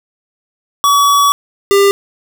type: tone pair in turn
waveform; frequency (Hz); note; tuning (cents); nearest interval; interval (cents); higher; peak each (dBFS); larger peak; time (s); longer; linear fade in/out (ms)
square; 1136 / 398.4; C#6 / G4; +42 / +28; octave + tritone; 1814; first; -8 / -7; second; 0.84-1.32 / 1.71-1.91; first; 0
effects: none